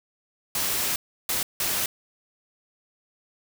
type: noise bursts at uneven times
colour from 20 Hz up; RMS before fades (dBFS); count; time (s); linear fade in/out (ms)
white; -26; 3; 0.55-0.96 / 1.29-1.43 / 1.6-1.86; 2
effects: none